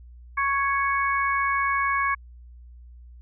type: harmonic tone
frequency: 554.4 Hz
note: C#5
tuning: in tune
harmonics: 2 / 3 / 4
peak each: -23 / -27 / -28 dBFS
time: 0.37-2.15 s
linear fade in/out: 10 ms
effects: added 60 Hz sine -43 dBFS peak until 3.21 s